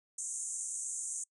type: band-pass noise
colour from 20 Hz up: pink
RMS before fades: -39 dBFS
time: 0.18-1.24 s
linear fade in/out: 5 ms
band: 6400 to 9400 Hz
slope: 96 dB/octave
effects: noise-tail reverb RT60 0.1 s tail -25 dB re dry